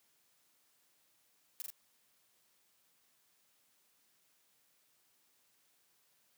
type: noise with echo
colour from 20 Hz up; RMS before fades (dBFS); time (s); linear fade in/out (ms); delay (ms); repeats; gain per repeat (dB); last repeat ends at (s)
blue; -41; 1.6-1.62; 0; 41; 2; -2; 1.702
effects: white hiss -73 dBFS RMS until 6.37 s + high-pass 100 Hz 12 dB/octave